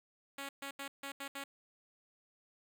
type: tone bursts at uneven times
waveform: 5% pulse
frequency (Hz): 277.2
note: C#4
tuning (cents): 0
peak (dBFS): -30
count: 6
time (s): 0.38-0.49 / 0.62-0.71 / 0.79-0.88 / 1.03-1.12 / 1.2-1.28 / 1.35-1.44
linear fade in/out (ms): 5
effects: none